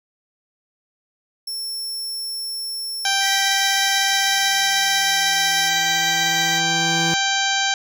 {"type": "tone", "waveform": "sawtooth", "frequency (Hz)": 5400, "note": "E8", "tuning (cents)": 41, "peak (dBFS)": -23, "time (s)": [1.47, 5.69], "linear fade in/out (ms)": 5}
{"type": "harmonic tone", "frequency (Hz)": 784, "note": "G5", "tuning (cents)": 0, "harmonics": [1, 2, 3, 4, 5, 6, 7, 8, 9], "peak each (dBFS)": [-24, -23, -28, -25, -26, -30, -33, -28, -33], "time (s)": [3.05, 7.74], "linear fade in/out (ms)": 2}
{"type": "tone with vibrato", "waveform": "20% pulse", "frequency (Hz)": 1947, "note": "B6", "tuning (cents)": -25, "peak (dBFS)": -20, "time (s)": [3.2, 6.61], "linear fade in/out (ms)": 50, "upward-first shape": "square", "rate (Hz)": 16, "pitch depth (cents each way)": 17}
{"type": "tone with exponential growth", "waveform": "25% pulse", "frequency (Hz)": 166.3, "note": "E3", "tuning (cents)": 16, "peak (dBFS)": -18, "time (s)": [3.64, 7.14], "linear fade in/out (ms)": 0, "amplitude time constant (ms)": 760}
{"effects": []}